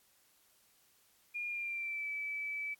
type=tone with pitch glide; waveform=sine; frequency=2420 to 2304 Hz; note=D#7 to D7; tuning=-49 to -34 cents; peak=-36 dBFS; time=1.34-2.75 s; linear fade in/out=20 ms; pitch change=-85 cents; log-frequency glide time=1.48-2.08 s; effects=white hiss -69 dBFS RMS until 2.79 s + AAC 64 kbps